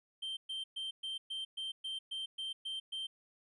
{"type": "tone bursts", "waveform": "triangle", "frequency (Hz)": 3136, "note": "G7", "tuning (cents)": 0, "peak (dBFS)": -36, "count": 11, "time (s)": [0.22, 3.07], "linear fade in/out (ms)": 10, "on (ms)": 150, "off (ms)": 120, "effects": ["resampled to 24000 Hz"]}